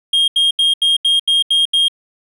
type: tone bursts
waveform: triangle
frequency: 3233 Hz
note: G#7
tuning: 47 cents flat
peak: -9 dBFS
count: 8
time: 0.13-1.883 s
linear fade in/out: 5 ms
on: 150 ms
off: 79 ms
effects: none